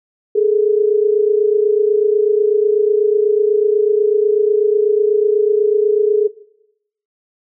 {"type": "tone pair together", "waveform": "sine", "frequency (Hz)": [415.3, 443.4], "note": ["G#4", "A4"], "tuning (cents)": [0, 13], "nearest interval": "minor second", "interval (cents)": 113, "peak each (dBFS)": [-12, -15], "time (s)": [0.35, 6.28], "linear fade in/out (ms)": 10, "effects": ["noise-tail reverb RT60 0.8 s tail -19 dB re dry"]}